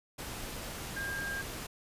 sine tone in noise, 1608 Hz, G6, 44 cents sharp, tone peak -35 dBFS, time 0.96-1.42 s, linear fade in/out 10 ms, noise pink, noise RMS -41 dBFS, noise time 0.18-1.67 s, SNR +3 dB, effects resampled to 32000 Hz

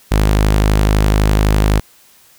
sawtooth tone, 51.91 Hz, G#1, in tune, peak -6 dBFS, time 0.11-1.8 s, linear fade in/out 10 ms, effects white hiss -48 dBFS RMS until 2.38 s

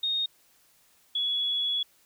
sine tone pair in turn, 3710 / 3378 Hz, A#7 / G#7, -9 / +29 cents, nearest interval major second, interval 162 cents, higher first, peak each -25 dBFS, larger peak neither, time 0.03-0.26 / 1.15-1.83 s, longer second, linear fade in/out 5 ms, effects white hiss -63 dBFS RMS until 2.05 s

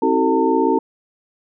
sine tone cluster, 267 / 323.9 / 382.3 / 448.4 / 900 Hz, C4 / E4 / G4 / A4 / A5, +35 / -30 / -43 / +33 / +39 cents, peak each -20 dBFS, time 0.02-0.79 s, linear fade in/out 5 ms, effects none

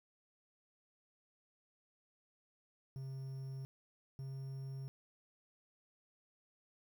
triangle tone pair in turn, 133.6 / 134.35 Hz, C3 / C3, +36 / +46 cents, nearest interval unison, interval 10 cents, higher second, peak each -40 / -40 dBFS, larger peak neither, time 2.96-3.65 / 4.19-4.88 s, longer neither, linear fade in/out 0 ms, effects 11-bit

